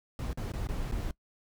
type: noise with dropouts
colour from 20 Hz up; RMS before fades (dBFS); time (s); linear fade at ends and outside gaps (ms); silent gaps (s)
brown; -34; 0.19-1.11; 1; 0.331-0.374 / 0.52-0.536 / 0.671-0.688 / 0.914-0.921
effects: noise-tail reverb RT60 0.1 s tail -22 dB re dry